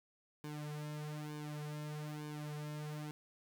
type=tone with flanger; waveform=sawtooth; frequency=150.2 Hz; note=D3; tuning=39 cents sharp; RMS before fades=-44 dBFS; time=0.44-3.11 s; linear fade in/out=0 ms; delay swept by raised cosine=1.5 to 4.1 ms; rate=1.1 Hz; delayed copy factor=-1; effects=none